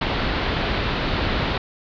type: low-pass noise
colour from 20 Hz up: pink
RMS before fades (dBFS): -23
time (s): 0.01-1.58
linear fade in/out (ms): 5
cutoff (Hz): 4300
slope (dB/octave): 48
effects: none